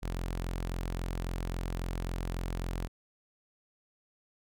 sawtooth tone, 43.67 Hz, F1, 1 cent sharp, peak -29 dBFS, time 0.02-2.88 s, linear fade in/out 20 ms, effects none

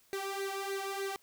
sawtooth tone with flanger, 392 Hz, G4, in tune, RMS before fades -37 dBFS, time 0.13-1.16 s, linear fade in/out 0 ms, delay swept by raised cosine 0.47 to 1.77 ms, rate 3.3 Hz, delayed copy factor +0.75, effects white hiss -66 dBFS RMS until 1.22 s

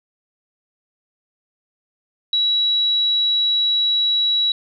sine tone, 3900 Hz, B7, 23 cents flat, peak -15 dBFS, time 2.33-4.52 s, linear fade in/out 2 ms, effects none

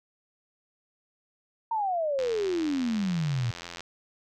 sine exponential sweep, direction down, 932.3 to 112.7 Hz, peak -25 dBFS, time 1.71-3.51 s, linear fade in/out 5 ms
click train, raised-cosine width 0.2 ms, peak -21 dBFS, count 140, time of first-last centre 2.19-3.806 s, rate 86 Hz
effects none

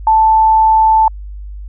sine tone, 880 Hz, A5, in tune, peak -6 dBFS, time 0.07-1.08 s, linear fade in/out 2 ms, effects added 50 Hz sine -25 dBFS peak until 1.68 s

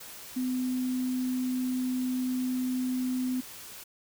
sine tone in noise, 254 Hz, B3, 49 cents sharp, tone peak -27 dBFS, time 0.36-3.41 s, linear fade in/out 10 ms, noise white, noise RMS -45 dBFS, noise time 0-3.84 s, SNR +15 dB, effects none

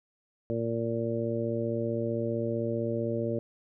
harmonic tone, 115.5 Hz, A#2, 16 cents flat, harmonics 1 / 2 / 3 / 4 / 5, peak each -34 / -34 / -34 / -34 / -34 dBFS, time 0.5-3.39 s, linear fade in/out 0 ms, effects none

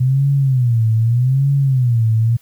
sine tone with vibrato, 124.8 Hz, B2, 19 cents sharp, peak -11 dBFS, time 0-2.37 s, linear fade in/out 10 ms, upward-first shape sine, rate 0.82 Hz, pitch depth 200 cents each way, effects white hiss -53 dBFS RMS until 2.41 s

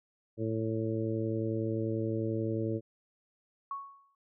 harmonic tone, 111.3 Hz, A2, 20 cents sharp, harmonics 1 / 2 / 3 / 4 / 5, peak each -34 / -38 / -34 / -37 / -40 dBFS, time 0.37-2.81 s, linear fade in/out 50 ms
sine tone with exponential decay, 1108.7 Hz, C#6, in tune, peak -32 dBFS, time 3.71-4.15 s, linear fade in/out 2 ms, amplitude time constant 95 ms
effects none

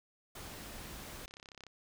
pink noise, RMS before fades -47 dBFS, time 0.35-1.26 s, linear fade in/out 5 ms
click train, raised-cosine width 0.2 ms, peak -33 dBFS, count 15, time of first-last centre 1.25-1.667 s, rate 33.6 Hz
effects none

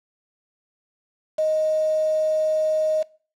sine tone with quantisation, 624 Hz, D#5, 5 cents sharp, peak -18 dBFS, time 1.38-3.03 s, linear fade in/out 10 ms, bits 6, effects noise-tail reverb RT60 0.4 s tail -22 dB re dry + low-pass 6000 Hz 12 dB/octave

